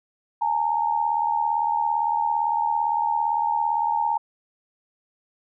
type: tone pair together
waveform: sine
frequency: 840.3 / 918 Hz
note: G#5 / A#5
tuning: +20 / -27 cents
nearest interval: major second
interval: 153 cents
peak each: -24 / -22 dBFS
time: 0.41-4.18 s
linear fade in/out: 10 ms
effects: none